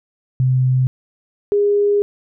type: tone pair in turn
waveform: sine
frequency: 128.8 / 408.9 Hz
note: C3 / G#4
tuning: -27 / -27 cents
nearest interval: octave + minor sixth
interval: 2000 cents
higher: second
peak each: -12 dBFS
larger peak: neither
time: 0.4-0.87 / 1.52-2.02 s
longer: second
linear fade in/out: 0 ms
effects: none